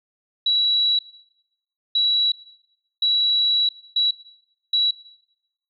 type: tone bursts at uneven times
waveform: sine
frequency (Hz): 3911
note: B7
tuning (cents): -18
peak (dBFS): -16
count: 5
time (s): 0.46-0.99 / 1.95-2.32 / 3.02-3.69 / 3.96-4.11 / 4.73-4.91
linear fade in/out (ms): 5
effects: noise-tail reverb RT60 0.8 s tail -17 dB re dry